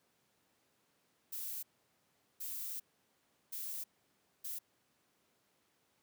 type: noise bursts at uneven times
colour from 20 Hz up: violet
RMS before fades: -42 dBFS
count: 4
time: 1.32-1.63 / 2.4-2.8 / 3.52-3.84 / 4.44-4.59 s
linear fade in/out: 10 ms
effects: pink hiss -75 dBFS RMS until 6.02 s + high-pass 150 Hz 12 dB/octave